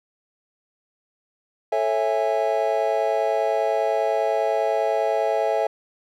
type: chord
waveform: triangle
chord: A major seventh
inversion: none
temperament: just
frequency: 440 / 550 / 660 / 825 Hz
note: A4 / C#5 / E5 / G#5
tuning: 0 / -14 / +2 / -12 cents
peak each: -24 / -24 / -21 / -24 dBFS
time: 1.72-5.67 s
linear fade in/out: 5 ms
effects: none